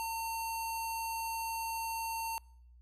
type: tone with low-pass filter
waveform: square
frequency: 907 Hz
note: A#5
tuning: 48 cents flat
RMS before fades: -37 dBFS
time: 0-2.38 s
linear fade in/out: 0 ms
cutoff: 12000 Hz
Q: 2.7
effects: noise-tail reverb RT60 0.7 s tail -26 dB re dry + added 60 Hz sine -55 dBFS peak until 2.81 s